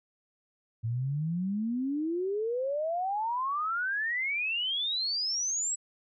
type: exponential sweep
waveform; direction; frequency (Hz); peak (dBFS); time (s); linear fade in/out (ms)
sine; up; 110 to 7890; -28; 0.83-5.76; 20
effects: none